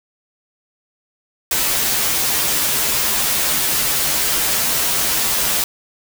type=noise with comb filter; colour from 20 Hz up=white; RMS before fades=-18 dBFS; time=1.51-5.64 s; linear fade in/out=2 ms; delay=11 ms; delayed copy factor=-0.8; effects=none